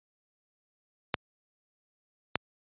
clicks, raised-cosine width 0.3 ms, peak -9 dBFS, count 2, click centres 1.142 / 2.356 s, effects high-pass 80 Hz 12 dB/octave + resampled to 8000 Hz

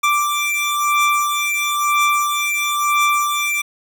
25% pulse beating tone pair, 1174.7 / 1175.7 Hz, D6 / D6, 0 / +2 cents, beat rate 1 Hz, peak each -15 dBFS, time 0.03-3.62 s, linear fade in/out 10 ms, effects none

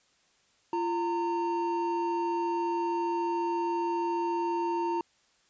triangle tone pair together, 343.6 / 917.3 Hz, F4 / A#5, -28 / -28 cents, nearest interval octave + perfect fourth, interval 1700 cents, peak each -28 dBFS, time 0.73-5.01 s, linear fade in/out 2 ms, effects white hiss -67 dBFS RMS until 5.49 s + resampled to 16000 Hz

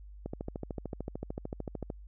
click train, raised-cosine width 2 ms, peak -23 dBFS, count 23, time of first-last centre 0.26-1.902 s, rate 13.4 Hz, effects added 50 Hz sine -46 dBFS peak until 2.07 s

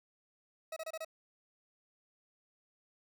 40% pulse tone bursts, 641 Hz, E5, 49 cents flat, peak -38 dBFS, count 5, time 0.72-1.048 s, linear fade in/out 5 ms, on 44 ms, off 27 ms, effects none

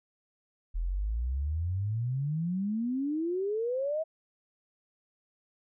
sine exponential sweep, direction up, 39.8 to 652 Hz, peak -28 dBFS, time 0.74-4.04 s, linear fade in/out 20 ms, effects none

